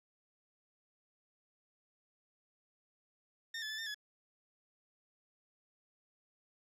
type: tone with pitch steps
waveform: 20% pulse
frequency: 1823 / 1728 / 1743 / 1804 / 1696 Hz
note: A#6 / A6 / A6 / A6 / G#6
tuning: -39 / -32 / -17 / +43 / +36 cents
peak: -34 dBFS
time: 3.54-3.945 s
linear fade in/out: 5 ms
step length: 81 ms
effects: low-pass 9000 Hz 12 dB/octave